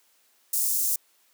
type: high-pass noise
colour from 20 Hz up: white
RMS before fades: -25 dBFS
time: 0.53-0.96 s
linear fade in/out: 5 ms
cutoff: 6400 Hz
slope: 24 dB/octave
effects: white hiss -64 dBFS RMS until 1.33 s + high-pass 300 Hz 12 dB/octave